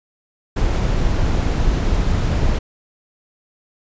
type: noise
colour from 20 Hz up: brown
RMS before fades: -17 dBFS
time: 0.56-2.59 s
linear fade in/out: 10 ms
effects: resampled to 16000 Hz